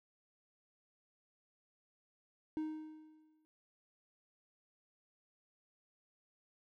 triangle tone with exponential decay, 311.1 Hz, D#4, in tune, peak -32 dBFS, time 2.57-3.45 s, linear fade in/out 0 ms, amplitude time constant 190 ms, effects none

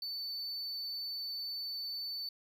triangle tone, 4511 Hz, C#8, 29 cents sharp, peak -36 dBFS, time 0.02-2.29 s, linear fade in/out 2 ms, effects none

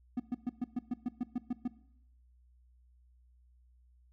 triangle tone bursts, 245.6 Hz, B3, 9 cents flat, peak -28 dBFS, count 11, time 0.17-1.678 s, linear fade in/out 5 ms, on 28 ms, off 120 ms, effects noise-tail reverb RT60 0.8 s tail -18 dB re dry + added 61 Hz sine -61 dBFS peak until 4.12 s

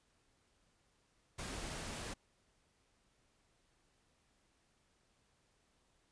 pink noise, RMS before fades -44 dBFS, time 1.38-2.14 s, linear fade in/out 10 ms, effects pink hiss -75 dBFS RMS until 6.11 s + resampled to 22050 Hz

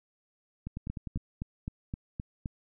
two click trains, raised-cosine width 5 ms, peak -24 / -22 dBFS, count 6 / 7, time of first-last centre 0.67-1.173 / 0.9-2.458 s, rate 9.94 / 3.85 Hz, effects none

